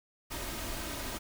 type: noise with comb filter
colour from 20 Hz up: pink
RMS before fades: -38 dBFS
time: 0.3-1.19 s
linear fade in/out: 20 ms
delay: 3.2 ms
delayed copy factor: +0.5
effects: none